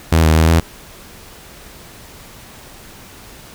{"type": "tone with pitch steps", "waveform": "sawtooth", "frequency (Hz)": [81.2, 79.1, 80.2, 82.4], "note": ["E2", "D#2", "E2", "E2"], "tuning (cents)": [-26, 29, -47, 0], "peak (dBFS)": -5, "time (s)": [0.12, 0.6], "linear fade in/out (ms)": 5, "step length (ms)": 120, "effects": ["pink hiss -39 dBFS RMS until 3.54 s"]}